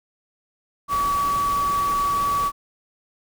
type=tone in noise; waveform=sine; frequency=1139 Hz; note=C#6; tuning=47 cents sharp; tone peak=-19 dBFS; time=0.88-2.52 s; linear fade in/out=50 ms; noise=pink; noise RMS=-33 dBFS; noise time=0.88-2.52 s; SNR=+11 dB; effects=none